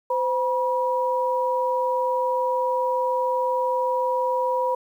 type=tone pair together; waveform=sine; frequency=514 / 966.7 Hz; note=C5 / B5; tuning=-31 / -37 cents; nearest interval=major seventh; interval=1094 cents; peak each=-23 dBFS; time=0.1-4.75 s; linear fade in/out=5 ms; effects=9-bit